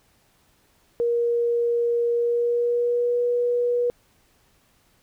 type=tone with pitch glide; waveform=sine; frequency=472.6 to 483.9 Hz; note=A#4 to B4; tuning=+24 to -35 cents; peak=-19 dBFS; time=1-3.9 s; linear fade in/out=0 ms; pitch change=+41 cents; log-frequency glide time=2.12-3.21 s; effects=pink hiss -62 dBFS RMS until 5.02 s